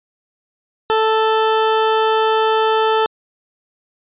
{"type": "tone", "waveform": "20% pulse", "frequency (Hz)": 440, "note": "A4", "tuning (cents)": 0, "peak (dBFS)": -8, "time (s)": [0.9, 3.06], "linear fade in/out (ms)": 0, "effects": ["resampled to 8000 Hz"]}